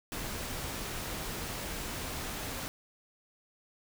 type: noise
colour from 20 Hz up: pink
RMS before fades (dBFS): -38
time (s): 0.12-2.68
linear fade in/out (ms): 0
effects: none